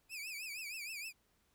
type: tone with vibrato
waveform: sawtooth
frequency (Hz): 2455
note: D#7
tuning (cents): -24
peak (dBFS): -39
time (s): 0.09-1.13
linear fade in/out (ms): 50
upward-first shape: triangle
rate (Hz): 6.4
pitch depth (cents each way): 170
effects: pink hiss -75 dBFS RMS until 1.54 s